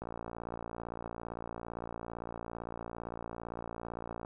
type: click train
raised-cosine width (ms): 1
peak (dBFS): -26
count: 245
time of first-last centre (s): 0.02-4.249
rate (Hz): 57.7
effects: none